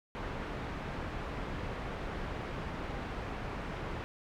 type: low-pass noise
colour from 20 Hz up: pink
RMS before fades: -39 dBFS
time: 0.15-4.04 s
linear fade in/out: 0 ms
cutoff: 2000 Hz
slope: 12 dB/octave
effects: none